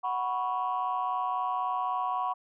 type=chord; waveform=sine; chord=F# suspended fourth; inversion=none; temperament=equal with one note detuned; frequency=740 / 984.9 / 1108.7 Hz; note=F#5 / B5 / C#6; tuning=0 / -5 / 0 cents; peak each=-31 dBFS; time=0.03-2.34 s; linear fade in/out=20 ms; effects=tanh soft clip ceiling -21 dBFS